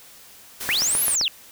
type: noise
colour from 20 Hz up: white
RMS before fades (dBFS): -31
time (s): 0.6-1.16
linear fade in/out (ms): 10
type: click train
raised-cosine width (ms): 0.5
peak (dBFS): -14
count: 5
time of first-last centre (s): 0.69-1.212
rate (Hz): 7.66
type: linear two-way sweep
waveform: sine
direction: up then down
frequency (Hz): 1629 to 11840 to 2591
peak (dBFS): -19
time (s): 0.69-1.28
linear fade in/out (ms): 0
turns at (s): 1.04
effects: white hiss -47 dBFS RMS until 1.51 s